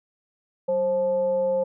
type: tone with frequency modulation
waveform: sine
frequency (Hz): 530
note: C5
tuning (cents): +22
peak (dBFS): -20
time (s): 0.68-1.64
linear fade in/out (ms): 10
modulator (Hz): 340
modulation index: 0.32
effects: none